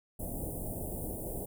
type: band-stop noise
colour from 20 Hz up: pink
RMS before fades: -38 dBFS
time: 0.19-1.46 s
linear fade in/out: 10 ms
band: 740 to 9000 Hz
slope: 48 dB/octave
effects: none